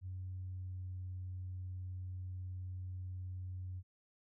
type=tone with pitch glide; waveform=sine; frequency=92.5 to 91.86 Hz; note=F#2 to F#2; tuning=0 to -12 cents; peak=-40 dBFS; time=0.01-3.83 s; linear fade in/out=50 ms; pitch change=-12 cents; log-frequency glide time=0.34-0.96 s; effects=tanh soft clip ceiling -36 dBFS